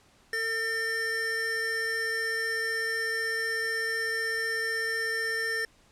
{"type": "tone pair together", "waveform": "square", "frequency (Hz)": [451, 1804], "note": ["A4", "A6"], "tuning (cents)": [43, 43], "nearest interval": "2 octaves", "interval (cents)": 2400, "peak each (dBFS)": [-36, -29], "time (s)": [0.33, 5.65], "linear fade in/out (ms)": 2, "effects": ["pink hiss -61 dBFS RMS until 5.91 s", "low-pass 9000 Hz 12 dB/octave"]}